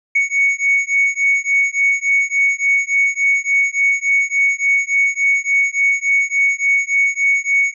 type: beating tone pair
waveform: triangle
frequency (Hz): 2223 / 2226.5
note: C#7 / C#7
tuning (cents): +4 / +7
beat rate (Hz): 3.5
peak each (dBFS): -14 / -14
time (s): 0.15-7.74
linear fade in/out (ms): 10
effects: tanh soft clip ceiling -5 dBFS + resampled to 22050 Hz